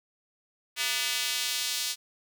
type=tone with high-pass filter sweep; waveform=square; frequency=134.6 Hz; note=C3; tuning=49 cents sharp; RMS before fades=-30 dBFS; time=0.76-1.96 s; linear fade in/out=50 ms; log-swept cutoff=2500 to 4200 Hz; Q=1.2; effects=none